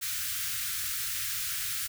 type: band-stop noise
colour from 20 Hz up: white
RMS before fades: -33 dBFS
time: 0.01-1.88 s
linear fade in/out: 20 ms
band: 140 to 1300 Hz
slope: 48 dB/octave
effects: none